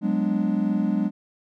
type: chord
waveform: triangle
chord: G# half-diminished seventh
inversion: third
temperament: equal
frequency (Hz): 185 / 207.7 / 246.9 / 293.7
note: F#3 / G#3 / B3 / D4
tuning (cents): 0 / 0 / 0 / 0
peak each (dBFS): -25 / -21 / -27 / -26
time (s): 0.01-1.11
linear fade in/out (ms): 50
effects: none